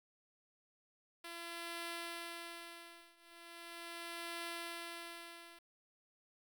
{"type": "tone with tremolo", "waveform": "5% pulse", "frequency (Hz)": 339.1, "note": "E4", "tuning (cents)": 49, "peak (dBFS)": -30, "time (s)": [1.24, 5.59], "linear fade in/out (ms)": 5, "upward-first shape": "triangle", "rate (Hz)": 0.39, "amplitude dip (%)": 95, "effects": ["12-bit"]}